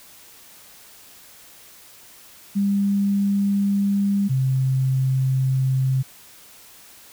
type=tone pair in turn; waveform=sine; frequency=200 / 131.77 Hz; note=G3 / C3; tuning=+35 / +13 cents; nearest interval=perfect fifth; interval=722 cents; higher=first; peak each=-17 dBFS; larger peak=neither; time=2.55-4.29 / 4.29-6.03 s; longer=neither; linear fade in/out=20 ms; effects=white hiss -47 dBFS RMS until 7.12 s